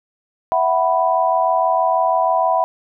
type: chord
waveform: sine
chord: E suspended second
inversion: none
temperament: equal with one note detuned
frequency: 659.3 / 745.6 / 987.8 Hz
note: E5 / F#5 / B5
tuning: 0 / +13 / 0 cents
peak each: -18 dBFS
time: 0.52-2.64 s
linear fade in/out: 0 ms
effects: none